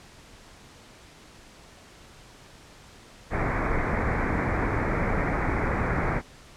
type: low-pass noise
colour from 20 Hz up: pink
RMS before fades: -26 dBFS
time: 3.3-6.22 s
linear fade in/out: 50 ms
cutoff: 2300 Hz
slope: 96 dB/octave
effects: pink hiss -50 dBFS RMS until 6.56 s + low-pass 8000 Hz 12 dB/octave